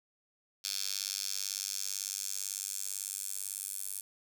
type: tone with high-pass filter sweep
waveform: 10% pulse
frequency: 98 Hz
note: G2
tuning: in tune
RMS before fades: -38 dBFS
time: 0.64-4.01 s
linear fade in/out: 5 ms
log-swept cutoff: 4700 to 9400 Hz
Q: 2
effects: none